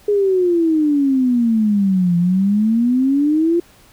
sine exponential two-way sweep, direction down then up, 418.9 to 171 to 348.8 Hz, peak -12 dBFS, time 0.08-3.6 s, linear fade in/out 5 ms, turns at 2.17 s, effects pink hiss -49 dBFS RMS until 3.92 s

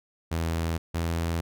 sawtooth tone pair in turn, 82.41 / 83.46 Hz, E2 / E2, 0 / +22 cents, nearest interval unison, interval 22 cents, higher second, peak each -22 dBFS, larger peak neither, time 0.31-0.78 / 0.94-1.41 s, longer neither, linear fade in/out 10 ms, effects none

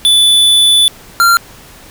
square tone pair in turn, 3480 / 1381 Hz, A7 / F6, -20 / -20 cents, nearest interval octave + major third, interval 1600 cents, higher first, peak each -6 dBFS, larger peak neither, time 0.05-0.88 / 1.2-1.37 s, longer first, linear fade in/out 0 ms, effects pink hiss -37 dBFS RMS until 1.9 s

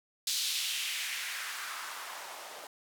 blue noise with band-pass filter sweep, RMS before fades -37 dBFS, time 0.27-2.67 s, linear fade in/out 2 ms, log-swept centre 4300 to 590 Hz, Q 1.9, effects none

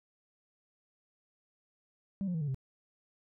sine tone with pitch steps, 196 / 177.67 / 161.05 / 145.99 / 132.33 Hz, G3 / F3 / E3 / D3 / C3, 0 / +30 / -40 / -10 / +20 cents, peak -29 dBFS, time 2.21-2.545 s, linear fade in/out 0 ms, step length 67 ms, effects tanh soft clip ceiling -29 dBFS

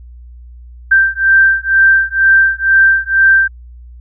sine beating tone pair, 1568 / 1570.1 Hz, G6 / G6, 0 / +2 cents, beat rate 2.1 Hz, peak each -10 dBFS, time 0.91-3.48 s, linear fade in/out 10 ms, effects added 60 Hz sine -32 dBFS peak until 4 s

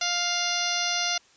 harmonic tone with a mistuned harmonic, 701 Hz, F5, 6 cents sharp, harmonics 1 / 2 / 3 / 4 / 5 / 6 / 7 / 8 / 9, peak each -33 / -33 / -33 / -33 / -33 / -33 / -33 / -33 / -33 dBFS, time 0.01-1.18 s, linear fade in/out 5 ms, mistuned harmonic 9, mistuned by -59 cents, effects white hiss -58 dBFS RMS until 1.36 s + resampled to 16000 Hz

